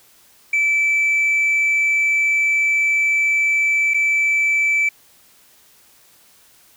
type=tone with dropouts; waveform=sine; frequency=2317 Hz; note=D7; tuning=24 cents flat; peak=-12 dBFS; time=0.53-4.89 s; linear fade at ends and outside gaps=5 ms; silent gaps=3.937-3.943 s; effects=tanh soft clip ceiling -13 dBFS + white hiss -52 dBFS RMS until 6.76 s